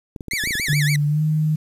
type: clicks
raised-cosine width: 3 ms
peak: -19 dBFS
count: 11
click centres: 0.162 / 0.208 / 0.283 / 0.335 / 0.438 / 0.474 / 0.508 / 0.554 / 0.598 / 0.685 / 0.731 s
type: tone with vibrato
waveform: sawtooth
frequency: 1980 Hz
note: B6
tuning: 4 cents sharp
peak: -18 dBFS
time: 0.31-0.96 s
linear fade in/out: 2 ms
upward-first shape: sine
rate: 7 Hz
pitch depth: 280 cents each way
type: tone with pitch glide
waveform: sine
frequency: 146.83 to 154.58 Hz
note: D3 to D#3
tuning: 0 to -11 cents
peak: -16 dBFS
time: 0.69-1.56 s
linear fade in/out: 10 ms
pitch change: +89 cents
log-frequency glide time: 1.07-1.22 s
effects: resampled to 32000 Hz + 8-bit